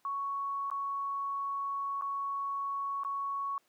sine tone with dropouts, 1112 Hz, C#6, 5 cents sharp, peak -32 dBFS, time 0.05-3.58 s, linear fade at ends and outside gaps 1 ms, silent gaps 0.701-0.714 / 2.012-2.021 / 3.035-3.048 s, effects pink hiss -71 dBFS RMS until 3.68 s + high-pass 300 Hz 12 dB/octave

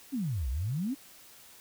sine exponential two-way sweep, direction down then up, 292.1 to 58.27 to 292.1 Hz, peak -29 dBFS, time 0.12-0.95 s, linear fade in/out 20 ms, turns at 0.49 s, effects white hiss -54 dBFS RMS until 1.6 s

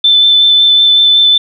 sine tone with vibrato, 3528 Hz, A7, 4 cents sharp, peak -4 dBFS, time 0.04-1.38 s, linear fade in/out 5 ms, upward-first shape sine, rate 5.4 Hz, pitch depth 11 cents each way, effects none

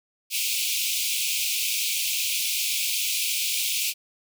pink high-pass noise, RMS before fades -26 dBFS, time 0.3-3.94 s, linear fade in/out 50 ms, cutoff 2300 Hz, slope 96 dB/octave, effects none

